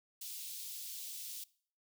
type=high-pass noise; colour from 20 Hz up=white; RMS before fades=-45 dBFS; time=0.21-1.44 s; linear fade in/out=5 ms; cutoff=3100 Hz; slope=24 dB/octave; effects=noise-tail reverb RT60 0.5 s tail -21 dB re dry

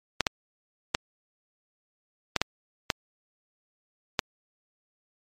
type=clicks; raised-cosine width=0.2 ms; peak=-4 dBFS; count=7; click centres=0.207 / 0.268 / 0.949 / 2.363 / 2.416 / 2.902 / 4.192 s; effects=MP3 64 kbps

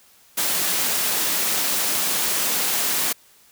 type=high-pass noise; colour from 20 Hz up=white; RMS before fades=-22 dBFS; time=0.37-3.13 s; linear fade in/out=10 ms; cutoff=150 Hz; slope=24 dB/octave; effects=white hiss -54 dBFS RMS until 3.51 s

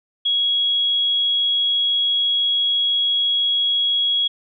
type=tone; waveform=sine; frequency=3322 Hz; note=G#7; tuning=in tune; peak=-16 dBFS; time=0.25-4.28 s; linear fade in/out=10 ms; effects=none

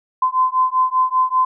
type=beating tone pair; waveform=sine; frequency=1025 / 1030.1 Hz; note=C6 / C6; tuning=-36 / -27 cents; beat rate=5.1 Hz; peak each=-17 dBFS; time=0.22-1.45 s; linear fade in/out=5 ms; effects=none

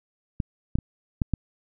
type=clicks; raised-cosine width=5 ms; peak=-13 / -10 / -17 / -10 / -11 dBFS; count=5; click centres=0.402 / 0.755 / 0.787 / 1.218 / 1.337 s; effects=none

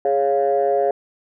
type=chord; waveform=sine; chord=Db major; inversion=second; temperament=equal; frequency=415.3 / 554.4 / 698.5 Hz; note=Ab4 / Db5 / F5; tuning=0 / 0 / 0 cents; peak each=-19 dBFS; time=0.05-0.91 s; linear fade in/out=2 ms; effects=tanh soft clip ceiling -9 dBFS

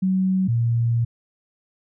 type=tone pair in turn; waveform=sine; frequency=188.1 / 117.03 Hz; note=F#3 / A#2; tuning=+29 / +7 cents; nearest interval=minor sixth; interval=822 cents; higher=first; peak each=-17 dBFS; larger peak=neither; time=0.02-0.48 / 0.48-1.05 s; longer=second; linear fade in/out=10 ms; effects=none

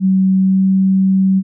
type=tone with pitch glide; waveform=sine; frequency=189.7 to 191.02 Hz; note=F#3 to G3; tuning=+43 to -45 cents; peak=-9 dBFS; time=0-1.43 s; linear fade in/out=50 ms; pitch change=+12 cents; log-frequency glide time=0.39-0.64 s; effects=none

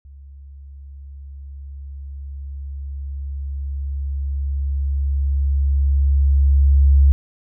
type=tone with level ramp; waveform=sine; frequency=69.3 Hz; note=C#2; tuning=in tune; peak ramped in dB=-38 to -8 dBFS; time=0.05-7.12 s; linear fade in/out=0 ms; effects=none

